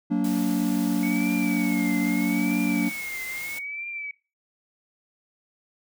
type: chord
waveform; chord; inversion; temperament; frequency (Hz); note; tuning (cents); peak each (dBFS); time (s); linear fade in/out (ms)
triangle; Gb augmented; none; just; 185 / 231.2 / 289.1; Gb3 / Bb3 / D4; 0 / -14 / -27; -24 / -23 / -22; 0.1-2.9; 20
type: noise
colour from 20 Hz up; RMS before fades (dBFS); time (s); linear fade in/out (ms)
white; -39; 0.24-3.59; 5
type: tone with vibrato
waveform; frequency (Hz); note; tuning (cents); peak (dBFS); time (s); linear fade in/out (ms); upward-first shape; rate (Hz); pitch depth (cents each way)
sine; 2217; C#7; 0; -31; 1.03-4.11; 2; triangle; 0.79; 130
effects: noise-tail reverb RT60 0.3 s tail -19 dB re dry